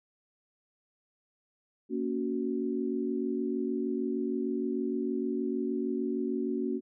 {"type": "chord", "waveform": "sine", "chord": "F# major", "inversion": "first", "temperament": "equal with one note detuned", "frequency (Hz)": [233.1, 279.6, 370], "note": ["A#3", "C#4", "F#4"], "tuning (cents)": [0, 15, 0], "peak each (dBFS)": -33, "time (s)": [1.89, 6.81], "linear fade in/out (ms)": 50, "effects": []}